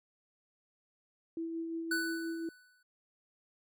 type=tone with tremolo; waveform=sine; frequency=329.6 Hz; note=E4; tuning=in tune; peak=-34 dBFS; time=1.37-2.49 s; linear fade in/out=2 ms; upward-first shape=sine; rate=5.7 Hz; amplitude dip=30%
type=tone with exponential decay; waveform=square; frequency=1491 Hz; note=F#6; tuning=13 cents sharp; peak=-30 dBFS; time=1.91-2.83 s; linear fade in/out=5 ms; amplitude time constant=200 ms
effects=none